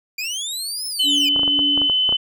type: linear two-way sweep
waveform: 25% pulse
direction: up then down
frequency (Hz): 2356 to 5274 to 2356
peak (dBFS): -20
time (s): 0.18-1.29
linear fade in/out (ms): 5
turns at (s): 0.87
type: tone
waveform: sine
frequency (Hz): 3030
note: F#7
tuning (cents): +40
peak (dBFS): -15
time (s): 0.99-2.17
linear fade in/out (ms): 10
type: tone with tremolo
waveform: sine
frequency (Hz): 286.1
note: D4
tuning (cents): -45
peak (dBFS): -23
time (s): 1.03-1.9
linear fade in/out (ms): 50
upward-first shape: sine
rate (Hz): 2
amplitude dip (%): 55
type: clicks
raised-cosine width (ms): 1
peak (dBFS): -15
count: 10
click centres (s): 1.362 / 1.394 / 1.433 / 1.478 / 1.592 / 1.776 / 1.817 / 1.898 / 2.092 / 2.125
effects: none